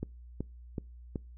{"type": "click train", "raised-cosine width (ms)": 3, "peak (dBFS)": -21, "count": 4, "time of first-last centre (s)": [0.03, 1.158], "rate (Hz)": 2.66, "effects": ["noise-tail reverb RT60 0.3 s tail -26 dB re dry", "added 60 Hz sine -47 dBFS peak until 1.37 s"]}